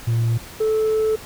sine tone pair in turn, 115.6 / 436.4 Hz, A#2 / A4, -14 / -14 cents, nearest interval octave + major seventh, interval 2300 cents, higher second, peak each -14 dBFS, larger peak neither, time 0.07-0.38 / 0.6-1.16 s, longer second, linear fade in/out 10 ms, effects tanh soft clip ceiling -15 dBFS + pink hiss -39 dBFS RMS until 1.25 s

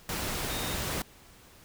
sine tone in noise, 3706 Hz, A#7, 11 cents flat, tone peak -40 dBFS, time 0.5-0.74 s, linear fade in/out 2 ms, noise pink, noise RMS -33 dBFS, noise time 0.09-1.02 s, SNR -10 dB, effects pink hiss -55 dBFS RMS until 1.64 s

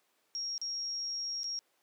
sine tone with dropouts, 5588 Hz, F8, in tune, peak -34 dBFS, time 0.35-1.59 s, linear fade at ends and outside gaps 0 ms, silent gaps 0.579-0.615 / 1.433-1.442 s, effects pink hiss -73 dBFS RMS until 1.82 s + high-pass 400 Hz 12 dB/octave

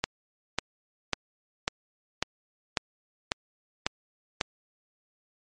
click train, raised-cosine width 0.2 ms, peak -7 dBFS, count 9, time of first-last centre 0.04-4.412 s, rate 1.83 Hz, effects MP3 48 kbps

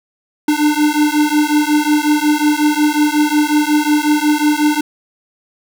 square beating tone pair, 296.9 / 302.4 Hz, D4 / D#4, +19 / -49 cents, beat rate 5.5 Hz, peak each -15 dBFS, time 0.48-4.81 s, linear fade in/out 5 ms, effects none

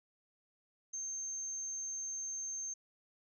sine tone, 6340 Hz, G8, 19 cents sharp, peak -38 dBFS, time 0.93-2.74 s, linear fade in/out 10 ms, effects none

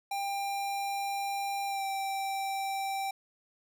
square tone with pitch glide, 795 to 781.3 Hz, G5 to G5, +24 to -6 cents, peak -32 dBFS, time 0.11-3.11 s, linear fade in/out 5 ms, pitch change -30 cents, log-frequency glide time 1.67-1.84 s, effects none

